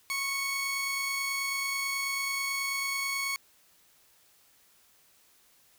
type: tone pair together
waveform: sawtooth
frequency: 1093.9 / 2217 Hz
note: C#6 / C#7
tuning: -23 / 0 cents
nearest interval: octave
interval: 1223 cents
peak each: -33 / -27 dBFS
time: 0.1-3.36 s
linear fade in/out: 0 ms
effects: white hiss -63 dBFS RMS until 5.78 s